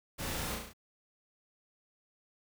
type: noise with echo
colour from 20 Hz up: pink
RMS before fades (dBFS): -39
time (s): 0.18-0.56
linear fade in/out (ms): 20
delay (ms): 35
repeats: 5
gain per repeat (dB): -3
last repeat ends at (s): 0.735
effects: none